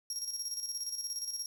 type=tone with tremolo; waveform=30% pulse; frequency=5600 Hz; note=F8; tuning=4 cents sharp; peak=-30 dBFS; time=0.1-1.46 s; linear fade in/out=2 ms; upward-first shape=square; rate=17 Hz; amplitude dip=55%; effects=none